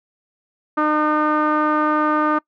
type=tone with low-pass filter; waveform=sawtooth; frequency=303.8 Hz; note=D#4; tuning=41 cents flat; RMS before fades=-18 dBFS; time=0.77-2.39 s; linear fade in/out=10 ms; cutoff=1300 Hz; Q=4.8; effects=noise-tail reverb RT60 0.1 s tail -24 dB re dry